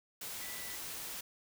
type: tone in noise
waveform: sine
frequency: 1975.5 Hz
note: B6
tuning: in tune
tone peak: -50 dBFS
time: 0.41-0.76 s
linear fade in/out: 5 ms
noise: white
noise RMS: -43 dBFS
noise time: 0.21-1.21 s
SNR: -10 dB
effects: none